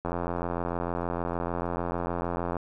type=click train; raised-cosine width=1 ms; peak=-16 dBFS; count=219; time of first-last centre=0.05-2.567 s; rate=86.6 Hz; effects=none